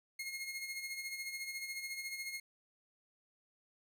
sawtooth tone with tremolo, 2151 Hz, C7, 47 cents sharp, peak -35 dBFS, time 0.19-2.4 s, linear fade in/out 5 ms, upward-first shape sine, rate 14 Hz, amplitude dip 55%, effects none

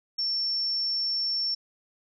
sine tone, 5430 Hz, F8, 50 cents flat, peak -25 dBFS, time 0.18-1.55 s, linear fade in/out 10 ms, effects none

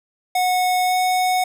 square tone with pitch glide, 732 to 736.7 Hz, F#5 to F#5, -19 to -8 cents, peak -17 dBFS, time 0.35-1.44 s, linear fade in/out 5 ms, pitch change +11 cents, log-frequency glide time 0.86-0.95 s, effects none

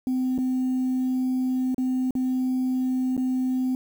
sine tone with dropouts, 256.4 Hz, C4, 35 cents flat, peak -20 dBFS, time 0.07-3.75 s, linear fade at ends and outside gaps 1 ms, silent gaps 0.379-0.386 / 1.745-1.781 / 2.108-2.152 / 3.167-3.177 s, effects tanh soft clip ceiling -19 dBFS + 8-bit

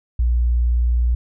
sine tone, 59.7 Hz, A#1, 42 cents sharp, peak -14 dBFS, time 0.19-1.15 s, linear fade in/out 5 ms, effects none

